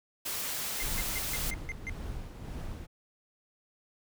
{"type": "noise", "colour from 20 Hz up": "white", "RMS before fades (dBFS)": -35, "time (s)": [0.25, 1.51], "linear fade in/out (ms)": 10}
{"type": "tone bursts", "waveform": "triangle", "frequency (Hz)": 2093, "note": "C7", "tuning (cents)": 0, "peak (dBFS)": -33, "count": 7, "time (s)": [0.8, 1.896], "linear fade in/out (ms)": 0, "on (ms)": 28, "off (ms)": 150}
{"type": "noise with tremolo", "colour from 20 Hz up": "brown", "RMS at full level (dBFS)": -37, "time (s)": [0.81, 2.87], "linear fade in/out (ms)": 20, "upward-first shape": "sine", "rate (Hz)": 1.8, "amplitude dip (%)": 45}
{"effects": []}